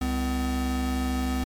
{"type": "tone pair together", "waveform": "square", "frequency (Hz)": [67.2, 254], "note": ["C2", "B3"], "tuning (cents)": [47, 49], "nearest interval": "octave + major seventh", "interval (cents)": 2302, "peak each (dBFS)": [-28, -28], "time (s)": [0.01, 1.44], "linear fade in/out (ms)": 5, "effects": ["MP3 96 kbps"]}